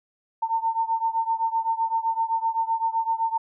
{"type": "beating tone pair", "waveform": "sine", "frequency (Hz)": [902, 909.8], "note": ["A5", "A#5"], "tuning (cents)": [43, -42], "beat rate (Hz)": 7.8, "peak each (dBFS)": [-24, -26], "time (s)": [0.42, 3.38], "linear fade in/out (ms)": 10, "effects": []}